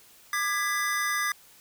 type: chord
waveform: square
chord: G# diminished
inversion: second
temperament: just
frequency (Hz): 1196.1 / 1661.2 / 1993.5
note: D6 / G#6 / B6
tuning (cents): +31 / 0 / +16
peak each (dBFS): -31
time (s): 0.33-1.32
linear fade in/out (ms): 2
effects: white hiss -55 dBFS RMS until 1.6 s

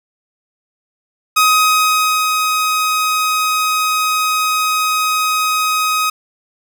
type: tone with ADSR envelope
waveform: sawtooth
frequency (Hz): 1259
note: D#6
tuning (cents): +20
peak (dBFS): -5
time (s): 1.36-6.1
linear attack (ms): 12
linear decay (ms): 880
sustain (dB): -5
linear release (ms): 6
effects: none

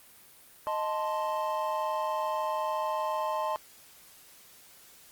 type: chord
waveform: triangle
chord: A diminished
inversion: second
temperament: equal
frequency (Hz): 622.3 / 880 / 1046.5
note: Eb5 / A5 / C6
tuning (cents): 0 / 0 / 0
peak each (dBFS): -31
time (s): 0.67-3.56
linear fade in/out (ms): 0
effects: white hiss -55 dBFS RMS until 5.11 s + Opus 32 kbps

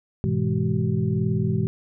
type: tone cluster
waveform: sine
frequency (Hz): 102.7 / 124.1 / 162.1 / 206 / 378.9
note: G#2 / B2 / E3 / G#3 / F#4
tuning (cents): -19 / +9 / -29 / -14 / +41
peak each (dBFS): -27 / -25 / -25 / -27 / -31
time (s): 0.24-1.67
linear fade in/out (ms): 0
effects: none

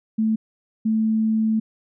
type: tone bursts at uneven times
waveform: sine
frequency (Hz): 219.9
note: A3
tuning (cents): -1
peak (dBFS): -17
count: 2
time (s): 0.18-0.36 / 0.85-1.6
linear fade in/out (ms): 10
effects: none

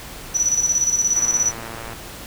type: tone with tremolo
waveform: sine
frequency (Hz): 5920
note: F#8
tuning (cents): 0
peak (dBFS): -14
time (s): 0.34-1.52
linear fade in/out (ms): 20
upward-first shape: square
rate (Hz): 17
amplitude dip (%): 60
type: click train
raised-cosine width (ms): 0.5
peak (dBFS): -19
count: 89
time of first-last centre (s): 1.16-1.932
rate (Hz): 114
effects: pink hiss -36 dBFS RMS until 2.26 s

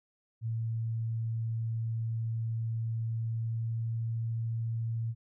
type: tone with pitch glide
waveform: sine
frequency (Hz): 113.5 to 114.22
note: A#2 to A#2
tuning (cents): -46 to -35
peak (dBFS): -30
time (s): 0.41-5.15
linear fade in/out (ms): 50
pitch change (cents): +11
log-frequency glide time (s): 3.1-3.95
effects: none

